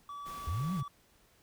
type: tone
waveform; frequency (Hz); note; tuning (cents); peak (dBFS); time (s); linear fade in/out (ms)
triangle; 1148; D6; -40; -39; 0.09-0.88; 2
type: noise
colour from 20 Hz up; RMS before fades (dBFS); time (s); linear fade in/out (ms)
pink; -50; 0.25-0.82; 20
type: linear two-way sweep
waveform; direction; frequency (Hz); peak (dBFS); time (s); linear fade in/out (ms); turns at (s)
sine; up then down; 65.41 to 194.4 to 120.2; -31; 0.47-0.83; 5; 0.74
effects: pink hiss -66 dBFS RMS until 1.42 s